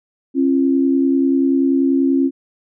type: tone pair together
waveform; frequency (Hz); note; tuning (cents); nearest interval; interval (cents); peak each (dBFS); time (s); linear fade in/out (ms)
sine; 270.6 / 340.9; C#4 / F4; -42 / -42; major third; 400; -13 / -19; 0.34-2.31; 50
effects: none